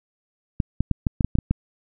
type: clicks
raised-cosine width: 5 ms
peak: -7 dBFS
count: 9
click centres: 0.602 / 0.806 / 0.913 / 1.068 / 1.208 / 1.246 / 1.354 / 1.387 / 1.51 s
effects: none